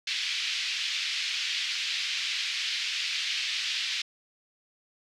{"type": "band-pass noise", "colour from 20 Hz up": "pink", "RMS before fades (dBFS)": -31, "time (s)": [0.07, 4.02], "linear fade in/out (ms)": 5, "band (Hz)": [2300, 4900], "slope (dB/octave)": 24, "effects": []}